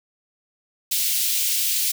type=high-pass noise; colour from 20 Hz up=white; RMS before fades=-22 dBFS; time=0.91-1.92 s; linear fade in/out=10 ms; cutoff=2600 Hz; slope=24 dB/octave; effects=none